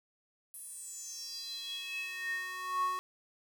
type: tone with high-pass filter sweep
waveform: square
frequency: 369 Hz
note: F#4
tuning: 5 cents flat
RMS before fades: -39 dBFS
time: 0.54-2.99 s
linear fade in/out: 0 ms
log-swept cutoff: 11000 to 930 Hz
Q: 7.7
effects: 11-bit